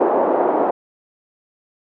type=band-pass noise; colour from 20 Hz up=white; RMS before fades=-17 dBFS; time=0-0.71 s; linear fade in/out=10 ms; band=300 to 790 Hz; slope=24 dB/octave; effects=none